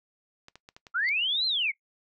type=clicks; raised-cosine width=0.2 ms; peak=-29 dBFS; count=5; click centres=0.484 / 0.556 / 0.689 / 0.765 / 0.868 s
type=linear two-way sweep; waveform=sine; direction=up then down; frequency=1300 to 4200 to 2079 Hz; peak=-24 dBFS; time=0.94-1.72 s; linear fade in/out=20 ms; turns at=1.46 s
type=tone with exponential growth; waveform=sine; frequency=4493 Hz; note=C#8; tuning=23 cents sharp; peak=-32 dBFS; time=1.01-1.09 s; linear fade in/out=0 ms; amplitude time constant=16 ms
effects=noise-tail reverb RT60 0.1 s tail -20 dB re dry